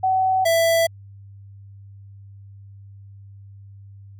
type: tone pair in turn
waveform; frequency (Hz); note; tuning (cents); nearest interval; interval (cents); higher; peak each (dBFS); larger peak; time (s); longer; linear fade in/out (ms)
sine / square; 755 / 663.3; F#5 / E5; +35 / +11; major second; 224; first; -16; neither; 0.03-0.45 / 0.45-0.87; neither; 10
effects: added 99 Hz sine -40 dBFS peak until 4.19 s